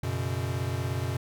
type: chord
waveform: square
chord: F# suspended fourth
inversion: none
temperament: equal with one note detuned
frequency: 92.5 / 121.7 / 138.59 Hz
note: F#2 / B2 / C#3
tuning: 0 / -25 / 0 cents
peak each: -33 / -32 / -36 dBFS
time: 0.03-1.17 s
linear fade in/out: 5 ms
effects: none